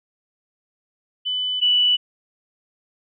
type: tone pair in turn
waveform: sine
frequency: 3000 / 2964 Hz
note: F#7 / F#7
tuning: +23 / +2 cents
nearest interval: unison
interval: 21 cents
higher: first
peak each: -21 / -14 dBFS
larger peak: second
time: 1.25-1.61 / 1.61-1.97 s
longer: neither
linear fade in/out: 20 ms
effects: none